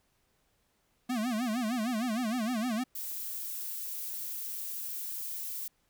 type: tone with vibrato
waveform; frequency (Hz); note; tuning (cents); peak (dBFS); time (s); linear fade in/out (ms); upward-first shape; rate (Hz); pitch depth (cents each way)
square; 233.1; A#3; 0; -30; 1.09-2.84; 10; sine; 6.5; 170
type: noise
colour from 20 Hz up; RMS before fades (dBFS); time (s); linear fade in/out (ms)
violet; -38; 2.95-5.68; 5
effects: pink hiss -73 dBFS RMS until 5.89 s